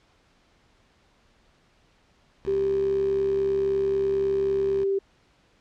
10% pulse tone with vibrato, 69.3 Hz, C#2, in tune, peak -30 dBFS, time 2.45-4.84 s, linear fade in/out 0 ms, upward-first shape triangle, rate 3.7 Hz, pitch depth 10 cents each way
sine tone, 392 Hz, G4, in tune, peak -21 dBFS, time 2.47-4.99 s, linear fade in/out 10 ms
effects pink hiss -62 dBFS RMS until 5.6 s + low-pass 5000 Hz 12 dB/octave

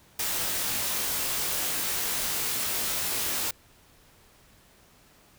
white noise with comb filter, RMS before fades -29 dBFS, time 0.19-3.51 s, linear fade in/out 5 ms, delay 20 ms, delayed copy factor -0.8, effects pink hiss -58 dBFS RMS until 5.38 s

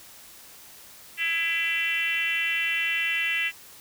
sine tone with frequency modulation, 2349 Hz, D7, in tune, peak -23 dBFS, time 1.17-3.52 s, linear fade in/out 50 ms, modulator 346 Hz, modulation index 1.7, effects white hiss -48 dBFS RMS until 3.8 s

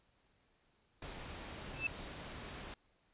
pink noise, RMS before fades -47 dBFS, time 1.02-2.74 s, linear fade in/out 2 ms
sine tone with exponential growth, 2637 Hz, E7, in tune, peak -29 dBFS, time 1.72-1.87 s, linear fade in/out 5 ms, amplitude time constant 31 ms
effects pink hiss -74 dBFS RMS until 3.13 s + resampled to 8000 Hz

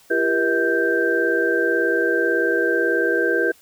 sine tone cluster, 340.1 / 398.3 / 478.4 / 639 / 1569 Hz, F4 / G4 / A#4 / D#5 / G6, -46 / +28 / +45 / +46 / +1 cents, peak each -23 / -24 / -22 / -29 / -21 dBFS, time 0.1-3.52 s, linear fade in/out 10 ms, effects white hiss -53 dBFS RMS until 3.61 s

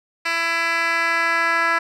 10% pulse tone with band-pass filter sweep, 333.6 Hz, E4, 21 cents sharp, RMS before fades -20 dBFS, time 0.25-1.79 s, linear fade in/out 10 ms, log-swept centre 2700 to 1600 Hz, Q 1.6, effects none

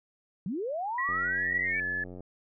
sine linear sweep, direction up, 159.3 to 2316 Hz, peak -30 dBFS, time 0.46-1.8 s, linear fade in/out 2 ms
sine tone with pitch glide, 1931 to 1720.3 Hz, B6 to A6, -39 to -39 cents, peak -29 dBFS, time 0.98-2.04 s, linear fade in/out 5 ms, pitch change -200 cents, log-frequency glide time 1.61-1.82 s
click train, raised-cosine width 2 ms, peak -31 dBFS, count 102, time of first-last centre 1.09-2.206 s, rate 90.5 Hz
effects none

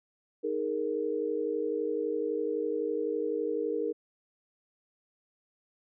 sine chord, D# suspended fourth, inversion none, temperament just, 311.1 / 414.8 / 466.7 Hz, D#4 / G#4 / A#4, 0 / -2 / +2 cents, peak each -35 / -33 / -31 dBFS, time 0.43-3.93 s, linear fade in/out 20 ms, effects none

